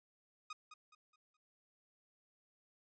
sawtooth tone with echo, 1244.5 Hz, D#6, in tune, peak -40 dBFS, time 0.5-0.53 s, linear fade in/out 5 ms, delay 210 ms, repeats 4, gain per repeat -9 dB, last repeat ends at 1.37 s, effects resampled to 16000 Hz

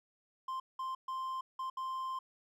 triangle tone bursts at uneven times, 1046.5 Hz, C6, in tune, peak -34 dBFS, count 5, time 0.48-0.6 / 0.79-0.95 / 1.08-1.41 / 1.59-1.7 / 1.77-2.19 s, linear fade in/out 5 ms, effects none

